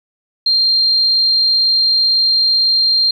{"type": "tone", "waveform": "sine", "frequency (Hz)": 4186, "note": "C8", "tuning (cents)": 0, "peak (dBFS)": -10, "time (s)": [0.46, 3.11], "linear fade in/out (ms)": 5, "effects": ["8-bit"]}